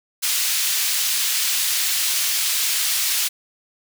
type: high-pass noise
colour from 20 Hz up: pink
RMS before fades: -21 dBFS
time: 0.22-3.29 s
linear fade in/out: 20 ms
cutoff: 3100 Hz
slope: 12 dB/octave
effects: none